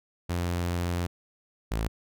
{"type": "tone pair in turn", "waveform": "sawtooth", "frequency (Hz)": [87.31, 54.87], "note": ["F2", "A1"], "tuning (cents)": [0, -4], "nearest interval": "minor sixth", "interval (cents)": 804, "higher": "first", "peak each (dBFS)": -23, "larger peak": "neither", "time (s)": [[0.29, 1.07], [1.71, 1.88]], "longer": "first", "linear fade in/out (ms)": 10, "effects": []}